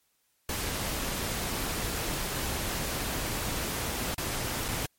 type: noise with dropouts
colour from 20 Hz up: pink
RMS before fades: -32 dBFS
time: 0.49-4.86 s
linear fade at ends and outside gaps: 2 ms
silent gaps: 4.145-4.18 / 4.682-4.686 s
effects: white hiss -72 dBFS RMS until 4.98 s + MP3 64 kbps